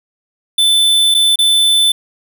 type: tone with dropouts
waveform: square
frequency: 3520 Hz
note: A7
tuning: in tune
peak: -9 dBFS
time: 0.58-1.92 s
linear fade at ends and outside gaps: 5 ms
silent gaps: 1.143-1.147 / 1.358-1.388 s
effects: none